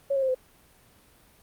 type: tone with pitch steps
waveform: sine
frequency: 554.4 / 540.2 / 526.3 / 512.8 Hz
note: C#5 / C#5 / C5 / C5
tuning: 0 / -45 / +10 / -35 cents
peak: -22 dBFS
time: 0.1-0.348 s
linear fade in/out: 10 ms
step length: 62 ms
effects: pink hiss -58 dBFS RMS until 1.42 s + Opus 32 kbps